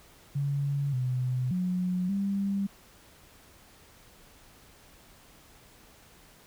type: tone with pitch steps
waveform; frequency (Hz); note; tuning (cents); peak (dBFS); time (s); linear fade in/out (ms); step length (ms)
sine; 141.2 / 126.8 / 181.5 / 198; C#3 / B2 / F#3 / G3; +32 / +46 / -33 / +18; -26; 0.35-2.67; 10; 580
effects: pink hiss -56 dBFS RMS until 6.46 s